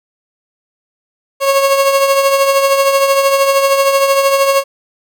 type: tone with tremolo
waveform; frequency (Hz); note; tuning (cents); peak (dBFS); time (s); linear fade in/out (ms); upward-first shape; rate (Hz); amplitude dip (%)
30% pulse; 549; C#5; -17; -4; 1.4-4.64; 50; triangle; 13; 55
effects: none